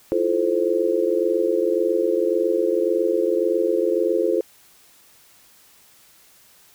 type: chord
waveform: sine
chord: F major seventh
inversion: third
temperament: just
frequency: 327.4 / 349.2 / 436.5 / 523.8 Hz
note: E4 / F4 / A4 / C5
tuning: -12 / 0 / -14 / +2 cents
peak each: -27 / -22 / -22 / -23 dBFS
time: 0.12-4.41 s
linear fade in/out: 0 ms
effects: white hiss -53 dBFS RMS until 6.74 s